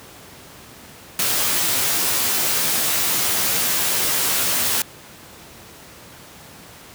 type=noise with comb filter; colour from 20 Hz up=white; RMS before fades=-20 dBFS; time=1.19-4.82 s; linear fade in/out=2 ms; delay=14 ms; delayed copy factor=-0.85; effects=pink hiss -42 dBFS RMS until 6.94 s + high-pass 80 Hz 12 dB/octave